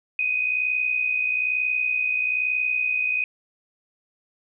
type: tone with amplitude modulation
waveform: sine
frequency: 2500 Hz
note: D#7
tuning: 8 cents sharp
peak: -18 dBFS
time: 0.19-3.24 s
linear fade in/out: 2 ms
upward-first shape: sine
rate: 61.1 Hz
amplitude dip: 60%
effects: none